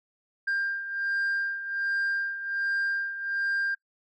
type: beating tone pair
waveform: sine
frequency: 1595 / 1596.3 Hz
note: G6 / G6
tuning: +30 / +31 cents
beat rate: 1.3 Hz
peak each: -26 / -31 dBFS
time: 0.47-3.75 s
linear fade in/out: 10 ms
effects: noise-tail reverb RT60 0.1 s tail -24 dB re dry + tanh soft clip ceiling -23 dBFS